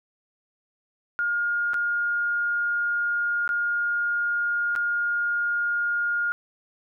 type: tone with dropouts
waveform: sine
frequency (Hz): 1420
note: F6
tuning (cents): +28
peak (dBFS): -22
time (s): 1.19-6.32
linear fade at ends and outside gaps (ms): 0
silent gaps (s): 1.734-1.742 / 3.477-3.491 / 4.753-4.761
effects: none